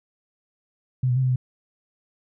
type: tone with pitch steps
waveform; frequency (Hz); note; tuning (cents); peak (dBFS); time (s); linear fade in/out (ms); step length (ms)
sine; 128.2 / 123.5 / 131.5 / 128.4 / 126.6; C3 / B2 / C3 / C3 / B2; -35 / 0 / +9 / -32 / +43; -18; 1.03-1.36; 5; 66
effects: none